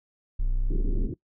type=tone; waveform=triangle; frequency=31.33 Hz; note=B0; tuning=26 cents sharp; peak=-20 dBFS; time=0.39-1.07 s; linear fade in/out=10 ms
type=low-pass noise; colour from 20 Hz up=white; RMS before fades=-34 dBFS; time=0.7-1.14 s; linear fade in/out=5 ms; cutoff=390 Hz; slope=48 dB/octave
effects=noise-tail reverb RT60 0.1 s tail -20 dB re dry